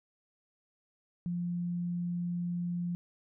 sine tone, 174.61 Hz, F3, in tune, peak -31 dBFS, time 1.26-2.95 s, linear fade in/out 0 ms, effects none

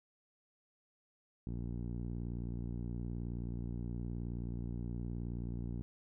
10% pulse tone with low-pass filter, 59 Hz, A#1, 22 cents sharp, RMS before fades -40 dBFS, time 1.47-5.82 s, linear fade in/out 0 ms, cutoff 240 Hz, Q 0.62, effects none

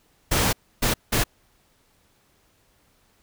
pink noise bursts at uneven times, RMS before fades -21 dBFS, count 3, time 0.31-0.53 / 0.82-0.94 / 1.12-1.24 s, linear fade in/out 10 ms, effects pink hiss -63 dBFS RMS until 3.22 s

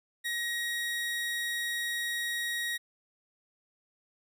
30% pulse tone, 1890 Hz, A#6, 23 cents sharp, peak -28 dBFS, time 0.24-2.78 s, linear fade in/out 20 ms, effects none

